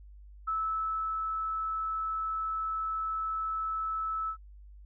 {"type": "tone with ADSR envelope", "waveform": "sine", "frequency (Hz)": 1307, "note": "E6", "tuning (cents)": -15, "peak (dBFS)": -28, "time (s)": [0.47, 4.37], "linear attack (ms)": 13, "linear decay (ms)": 670, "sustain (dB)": -2, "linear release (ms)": 81, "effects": ["added 50 Hz sine -48 dBFS peak until 4.85 s"]}